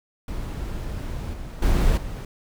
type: noise with level steps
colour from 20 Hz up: brown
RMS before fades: -30 / -34 / -19 / -31 dBFS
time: 0.28-2.25 s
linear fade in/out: 2 ms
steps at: 1.33 / 1.62 / 1.97 s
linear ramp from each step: 5 ms
effects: none